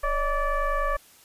sine tone with frequency modulation, 564 Hz, C#5, 30 cents sharp, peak -22 dBFS, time 0.03-0.97 s, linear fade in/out 10 ms, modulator 589 Hz, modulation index 1.7, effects white hiss -54 dBFS RMS until 1.24 s + resampled to 32000 Hz

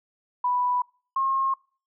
sine tone pair in turn, 987.8 / 1074.9 Hz, B5 / C6, 0 / +46 cents, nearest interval minor second, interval 146 cents, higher second, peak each -21 dBFS, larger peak neither, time 0.44-0.82 / 1.16-1.54 s, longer neither, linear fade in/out 5 ms, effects noise-tail reverb RT60 0.4 s tail -25 dB re dry

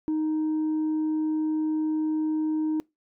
sine tone, 311.1 Hz, D#4, in tune, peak -21 dBFS, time 0.08-2.8 s, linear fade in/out 0 ms, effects noise-tail reverb RT60 0.2 s tail -26 dB re dry + tanh soft clip ceiling -22 dBFS

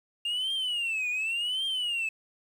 sine tone with vibrato, 2794 Hz, F7, in tune, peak -25 dBFS, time 0.25-2.09 s, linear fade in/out 5 ms, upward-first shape triangle, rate 0.89 Hz, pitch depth 240 cents each way, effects tanh soft clip ceiling -26 dBFS + 9-bit

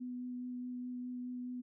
sine tone with vibrato, 248.4 Hz, B3, 10 cents sharp, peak -39 dBFS, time 0-1.62 s, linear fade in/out 20 ms, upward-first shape sine, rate 4.8 Hz, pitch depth 9 cents each way, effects none

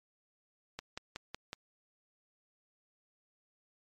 click train, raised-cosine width 0.2 ms, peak -22 dBFS, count 5, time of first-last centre 0.79-1.531 s, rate 5.4 Hz, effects MP3 64 kbps

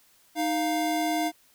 square tone pair together, 311.2 / 700 Hz, D#4 / F5, 0 / +4 cents, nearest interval octave + major second, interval 1404 cents, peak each -28 dBFS, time 0.35-1.32 s, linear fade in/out 50 ms, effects white hiss -61 dBFS RMS until 1.54 s

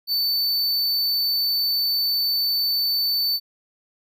square tone, 4523 Hz, C#8, 34 cents sharp, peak -20 dBFS, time 0.07-3.4 s, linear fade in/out 50 ms, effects none

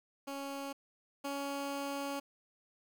15% pulse tone pair in turn, 277.2 / 279.9 Hz, C#4 / C#4, 0 / +17 cents, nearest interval unison, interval 17 cents, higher second, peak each -33 / -30 dBFS, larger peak second, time 0.27-0.73 / 1.24-2.2 s, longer second, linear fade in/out 10 ms, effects 11-bit

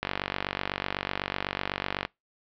click train, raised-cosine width 0.3 ms, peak -11 dBFS, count 98, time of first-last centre 0.03-2.051 s, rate 48 Hz, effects noise-tail reverb RT60 0.2 s tail -25 dB re dry + low-pass 4000 Hz 12 dB/octave

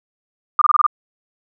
sine tone bursts, 1200 Hz, D6, 37 cents sharp, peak -9 dBFS, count 6, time 0.59-0.865 s, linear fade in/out 2 ms, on 25 ms, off 25 ms, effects none

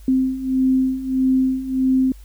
sine beating tone pair, 260 / 261.6 Hz, C4 / C4, -11 / 0 cents, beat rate 1.6 Hz, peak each -21 / -17 dBFS, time 0.08-2.12 s, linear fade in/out 2 ms, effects added 50 Hz sine -38 dBFS peak until 2.24 s + white hiss -54 dBFS RMS until 2.24 s

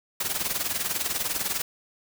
white noise with tremolo, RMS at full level -25 dBFS, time 0.2-1.62 s, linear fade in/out 5 ms, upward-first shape triangle, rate 20 Hz, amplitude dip 80%, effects none

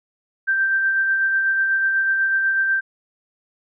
sine tone with tremolo, 1568 Hz, G6, in tune, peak -15 dBFS, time 0.47-2.81 s, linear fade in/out 20 ms, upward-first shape sine, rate 8.1 Hz, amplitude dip 30%, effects none

